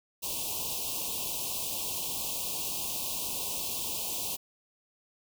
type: band-stop noise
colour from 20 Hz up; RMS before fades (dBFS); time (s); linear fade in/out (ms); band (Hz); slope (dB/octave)
white; -34; 0.22-4.37; 20; 1100 to 2500; 96
effects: none